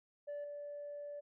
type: tone with level steps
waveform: sine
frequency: 581 Hz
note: D5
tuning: 19 cents flat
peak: -38 / -42 dBFS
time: 0.27-1.21 s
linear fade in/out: 20 ms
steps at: 0.44 s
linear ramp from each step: 2 ms
effects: tanh soft clip ceiling -39 dBFS